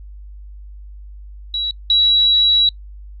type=tone pair in turn; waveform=sine; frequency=3898 / 3898 Hz; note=B7 / B7; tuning=-23 / -23 cents; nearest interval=unison; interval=0 cents; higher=neither; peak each=-18 / -10 dBFS; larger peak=second; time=1.54-1.71 / 1.9-2.69 s; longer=second; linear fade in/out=2 ms; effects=noise-tail reverb RT60 0.1 s tail -25 dB re dry + added 50 Hz sine -33 dBFS peak until 3.2 s